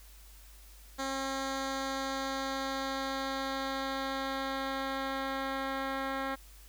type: tone with low-pass filter sweep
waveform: 10% pulse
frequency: 269.3 Hz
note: C#4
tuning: 50 cents flat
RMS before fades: -35 dBFS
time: 0.98-6.36 s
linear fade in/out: 20 ms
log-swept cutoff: 6900 to 2600 Hz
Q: 1.3
effects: added 50 Hz sine -52 dBFS peak until 6.68 s + white hiss -58 dBFS RMS until 6.68 s